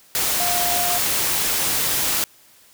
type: tone in noise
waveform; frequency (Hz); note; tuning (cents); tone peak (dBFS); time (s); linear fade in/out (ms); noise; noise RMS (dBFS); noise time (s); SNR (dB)
sine; 707; F5; +21; -24; 0.4-0.98; 0; white; -21; 0.15-2.24; -6
effects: white hiss -52 dBFS RMS until 2.73 s